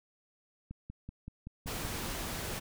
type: click train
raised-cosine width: 5 ms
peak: -30 dBFS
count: 8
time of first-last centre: 0.71-2.041 s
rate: 5.26 Hz
type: noise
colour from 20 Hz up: pink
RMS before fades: -38 dBFS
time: 1.66-2.6 s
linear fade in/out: 20 ms
effects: none